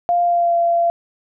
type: tone with pitch glide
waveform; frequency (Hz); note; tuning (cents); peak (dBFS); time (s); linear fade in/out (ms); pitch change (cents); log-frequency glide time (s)
sine; 698.5 to 684.1; F5 to F5; 0 to -36; -13; 0.09-0.9; 0; -36; 0.23-0.56
effects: none